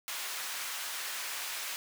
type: high-pass noise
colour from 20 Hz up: pink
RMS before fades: -38 dBFS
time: 0.08-1.76 s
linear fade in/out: 0 ms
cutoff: 1300 Hz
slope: 12 dB/octave
effects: none